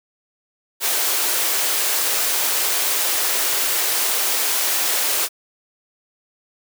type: high-pass noise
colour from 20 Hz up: white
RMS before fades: -20 dBFS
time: 0.8-5.29 s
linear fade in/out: 50 ms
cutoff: 340 Hz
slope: 24 dB/octave
effects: none